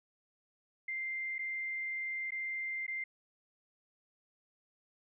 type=tone with dropouts; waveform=sine; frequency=2093 Hz; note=C7; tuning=in tune; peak=-35 dBFS; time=0.88-3.04 s; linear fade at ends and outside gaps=5 ms; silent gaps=1.383-1.39 / 2.307-2.319 / 2.866-2.879 s; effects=none